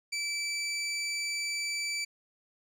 20% pulse tone, 2320 Hz, D7, 22 cents flat, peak -26 dBFS, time 0.12-2.05 s, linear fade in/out 10 ms, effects low-pass 11000 Hz 12 dB/octave

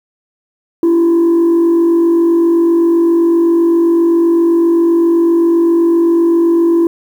sine tone with frequency modulation, 336.7 Hz, E4, 37 cents sharp, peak -5 dBFS, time 0.83-6.87 s, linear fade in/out 2 ms, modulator 47.7 Hz, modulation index 0.29, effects tanh soft clip ceiling -6 dBFS + 7-bit

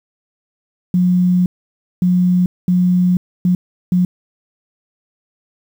sine tone bursts at uneven times, 180 Hz, F#3, 47 cents flat, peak -10 dBFS, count 5, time 0.94-1.46 / 2.02-2.46 / 2.68-3.17 / 3.45-3.55 / 3.92-4.05 s, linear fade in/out 2 ms, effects 7-bit

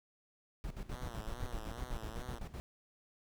brown noise with tremolo, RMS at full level -40 dBFS, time 0.64-2.6 s, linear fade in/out 0 ms, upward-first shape square, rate 7.9 Hz, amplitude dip 75%
5% pulse tone with vibrato, 116.54 Hz, A#2, in tune, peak -36 dBFS, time 0.91-2.39 s, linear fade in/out 10 ms, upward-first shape sine, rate 2.4 Hz, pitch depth 130 cents each way
effects none

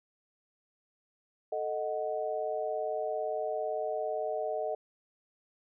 sine chord, D# diminished, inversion second, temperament equal, 440 / 622.3 / 740 Hz, A4 / D#5 / F#5, 0 / 0 / 0 cents, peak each -36 / -33 / -37 dBFS, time 1.52-4.75 s, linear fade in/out 5 ms, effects none

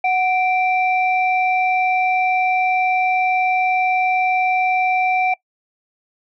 sine tone pair together, 740 / 2349 Hz, F#5 / D7, 0 / 0 cents, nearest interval octave + minor sixth, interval 2000 cents, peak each -15 / -20 dBFS, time 0.04-5.34 s, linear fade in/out 5 ms, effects noise-tail reverb RT60 0.1 s tail -23 dB re dry + tanh soft clip ceiling -7 dBFS

